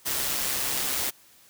white noise with amplitude modulation, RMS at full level -26 dBFS, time 0.05-1.11 s, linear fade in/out 20 ms, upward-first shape sine, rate 134 Hz, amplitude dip 40%, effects white hiss -56 dBFS RMS until 1.49 s

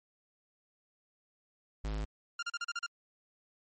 square tone, 52.5 Hz, G#1, 19 cents sharp, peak -34 dBFS, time 1.84-2.05 s, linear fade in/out 5 ms
sawtooth tone bursts, 1396.9 Hz, F6, in tune, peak -30 dBFS, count 7, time 2.39-2.864 s, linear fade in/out 5 ms, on 36 ms, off 37 ms
effects MP3 32 kbps

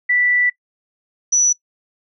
sine tone pair in turn, 1969 / 5921 Hz, B6 / F#8, -6 / 0 cents, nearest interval octave + perfect fifth, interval 1906 cents, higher second, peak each -13 / -11 dBFS, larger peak second, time 0.09-0.5 / 1.32-1.53 s, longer first, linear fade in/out 10 ms, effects noise-tail reverb RT60 0.1 s tail -21 dB re dry

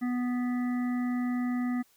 harmonic tone, 246.9 Hz, B3, in tune, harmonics 1 / 3 / 5 / 7 / 8, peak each -27 / -43 / -44 / -50 / -45 dBFS, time 0.01-1.83 s, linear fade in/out 20 ms, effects white hiss -65 dBFS RMS until 1.96 s

